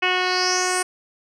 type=tone with low-pass filter sweep; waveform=10% pulse; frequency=366 Hz; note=F#4; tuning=19 cents flat; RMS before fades=-21 dBFS; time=0.02-0.83 s; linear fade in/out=10 ms; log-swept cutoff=2700 to 9200 Hz; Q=5.3; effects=none